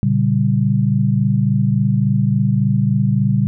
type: chord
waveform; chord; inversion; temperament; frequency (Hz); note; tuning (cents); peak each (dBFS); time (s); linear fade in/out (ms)
sine; G diminished; first; just; 117.6 / 141.12 / 196; Bb2 / Db3 / G3; +16 / +31 / 0; -17; 0.03-3.47; 0
effects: none